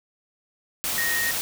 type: tone in noise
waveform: sine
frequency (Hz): 1864.7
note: A#6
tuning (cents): 0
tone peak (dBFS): -24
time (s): 0.98-1.31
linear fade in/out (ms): 0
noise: white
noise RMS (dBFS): -27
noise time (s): 0.84-1.41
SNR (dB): 0
effects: none